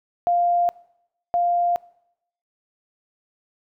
sine tone pair in turn, 698.5 / 698.5 Hz, F5 / F5, 0 / 0 cents, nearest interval unison, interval 0 cents, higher neither, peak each -16 / -17 dBFS, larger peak first, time 0.27-0.69 / 1.34-1.76 s, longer neither, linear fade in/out 0 ms, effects noise-tail reverb RT60 0.8 s tail -23 dB re dry

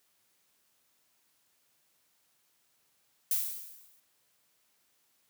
violet noise with exponential decay, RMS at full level -27 dBFS, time 3.31-4 s, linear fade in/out 2 ms, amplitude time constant 150 ms, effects white hiss -72 dBFS RMS until 5.29 s + high-pass 80 Hz 12 dB/octave

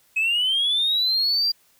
triangle linear sweep, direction up, 2538 to 4791 Hz, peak -16 dBFS, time 0.16-1.52 s, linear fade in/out 10 ms, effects tanh soft clip ceiling -15 dBFS + white hiss -60 dBFS RMS until 1.79 s

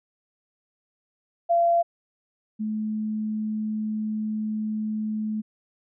sine tone pair in turn, 684 / 215.4 Hz, F5 / A3, -36 / -37 cents, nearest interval octave + minor sixth, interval 2001 cents, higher first, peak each -17 / -25 dBFS, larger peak first, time 1.49-1.83 / 2.59-5.42 s, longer second, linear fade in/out 20 ms, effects none

